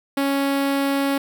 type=tone with notch filter; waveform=sawtooth; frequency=277.2 Hz; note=C#4; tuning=in tune; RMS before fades=-21 dBFS; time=0.17-1.18 s; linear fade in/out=5 ms; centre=6600 Hz; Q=1.6; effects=9-bit